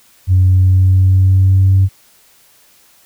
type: tone with pitch glide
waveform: sine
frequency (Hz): 92.5 to 95.76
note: F#2 to G2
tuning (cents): 0 to -40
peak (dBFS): -5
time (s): 0.27-1.89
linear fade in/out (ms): 50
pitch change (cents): +60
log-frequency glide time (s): 0.43-1.75
effects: tanh soft clip ceiling -3 dBFS + white hiss -49 dBFS RMS until 3.05 s